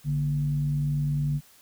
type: tone with frequency modulation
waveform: sine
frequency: 146.3 Hz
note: D3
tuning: 6 cents flat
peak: -23 dBFS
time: 0.04-1.41 s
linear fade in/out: 50 ms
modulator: 89.6 Hz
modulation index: 0.38
effects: white hiss -56 dBFS RMS until 1.61 s